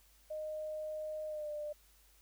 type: tone with pitch glide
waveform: sine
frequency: 617 to 597.4 Hz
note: D#5 to D5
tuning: -15 to +29 cents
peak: -38 dBFS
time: 0.3-1.73 s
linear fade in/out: 10 ms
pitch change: -56 cents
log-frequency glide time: 1.27-1.49 s
effects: added 50 Hz sine -66 dBFS peak until 2.21 s + white hiss -67 dBFS RMS until 2.21 s